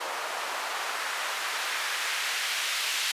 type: noise with band-pass filter sweep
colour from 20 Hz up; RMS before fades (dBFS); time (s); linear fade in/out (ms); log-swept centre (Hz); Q
white; -31; 0-3.12; 10; 810 to 2700; 0.99
effects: high-pass 400 Hz 12 dB/octave + resampled to 32000 Hz